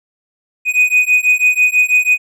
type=beating tone pair; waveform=triangle; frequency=2488 / 2494.1 Hz; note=D#7 / D#7; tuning=-1 / +4 cents; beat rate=6.1 Hz; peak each=-11 dBFS; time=0.65-2.18 s; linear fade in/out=50 ms; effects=none